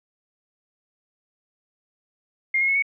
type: tone with pitch steps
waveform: sine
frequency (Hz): 2123 / 2156 / 2190 / 2225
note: C7 / C#7 / C#7 / C#7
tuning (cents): +25 / -49 / -22 / +6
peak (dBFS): -18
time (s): 2.54-2.824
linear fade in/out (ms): 5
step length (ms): 71
effects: none

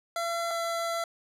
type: tone pair in turn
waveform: 25% pulse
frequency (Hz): 678 / 673.3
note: E5 / E5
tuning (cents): +49 / +36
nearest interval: unison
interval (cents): 13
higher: first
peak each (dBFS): -25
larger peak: neither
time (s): 0.16-0.51 / 0.51-1.04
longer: second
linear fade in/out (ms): 2
effects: low-pass 12000 Hz 12 dB/octave

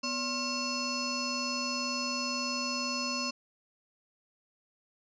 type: tone with frequency modulation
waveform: sine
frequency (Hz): 2711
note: E7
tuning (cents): +48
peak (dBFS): -30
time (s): 0.03-3.31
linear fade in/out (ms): 10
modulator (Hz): 821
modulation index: 3.8
effects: resampled to 16000 Hz

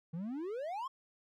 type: exponential sweep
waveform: triangle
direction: up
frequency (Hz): 155.56 to 1108.7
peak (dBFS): -35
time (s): 0.13-0.88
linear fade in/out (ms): 10
effects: none

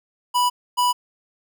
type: tone pair in turn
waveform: square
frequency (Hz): 984 / 984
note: B5 / B5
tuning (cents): -7 / -7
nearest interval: unison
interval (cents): 0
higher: neither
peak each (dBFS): -17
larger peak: neither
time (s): 0.34-0.5 / 0.77-0.93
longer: neither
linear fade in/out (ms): 20
effects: none

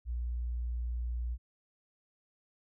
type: tone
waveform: sine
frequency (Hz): 59.7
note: A#1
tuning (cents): +42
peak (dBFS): -32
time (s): 0.05-1.38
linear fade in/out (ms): 50
effects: none

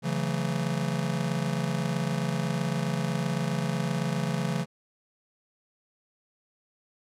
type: chord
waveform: square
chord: F# minor seventh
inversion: second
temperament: just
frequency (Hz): 138.75 / 166.5 / 185 / 222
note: C#3 / E3 / F#3 / A3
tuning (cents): +2 / +18 / 0 / +16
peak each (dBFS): -32 / -31 / -35 / -35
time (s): 0.02-4.66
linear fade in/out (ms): 50
effects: low-pass 10000 Hz 12 dB/octave

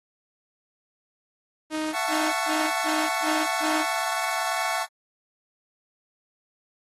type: tone bursts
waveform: sawtooth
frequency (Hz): 311.1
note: D#4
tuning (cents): 0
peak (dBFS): -22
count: 6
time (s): 1.7-3.85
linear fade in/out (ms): 50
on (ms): 250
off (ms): 130
type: chord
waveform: 25% pulse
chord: F# minor seventh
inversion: third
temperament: equal with one note detuned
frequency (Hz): 671.9 / 740 / 880 / 1108.7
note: E5 / F#5 / A5 / C#6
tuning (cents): +33 / 0 / 0 / 0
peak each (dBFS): -27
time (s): 1.92-4.87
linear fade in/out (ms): 50
effects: AAC 32 kbps

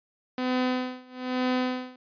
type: tone with tremolo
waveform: sawtooth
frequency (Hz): 253.5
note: B3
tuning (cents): +45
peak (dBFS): -19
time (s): 0.38-1.96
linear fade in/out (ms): 2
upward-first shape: sine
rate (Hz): 1.1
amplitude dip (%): 95
effects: resampled to 11025 Hz

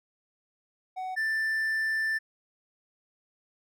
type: tone pair in turn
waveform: triangle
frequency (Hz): 747 / 1771.6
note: F#5 / A6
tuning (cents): +16 / +11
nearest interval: octave + minor third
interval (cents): 1495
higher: second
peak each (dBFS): -30 / -24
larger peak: second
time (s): 0.96-1.16 / 1.16-2.19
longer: second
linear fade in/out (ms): 20
effects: none

